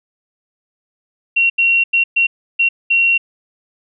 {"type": "tone bursts at uneven times", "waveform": "sine", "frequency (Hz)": 2739, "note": "F7", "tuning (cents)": -34, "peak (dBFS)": -10, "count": 6, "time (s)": [[1.36, 1.5], [1.58, 1.84], [1.93, 2.04], [2.16, 2.27], [2.59, 2.69], [2.9, 3.18]], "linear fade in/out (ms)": 10, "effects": []}